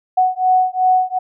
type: beating tone pair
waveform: sine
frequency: 740 / 742.7 Hz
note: F#5 / F#5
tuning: 0 / +6 cents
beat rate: 2.7 Hz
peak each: -15 dBFS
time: 0.17-1.19 s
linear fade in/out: 10 ms
effects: none